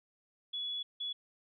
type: tone bursts at uneven times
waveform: sine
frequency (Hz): 3396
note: G#7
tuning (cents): +38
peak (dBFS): -35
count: 2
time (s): 0.53-0.83 / 1-1.13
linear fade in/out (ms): 10
effects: none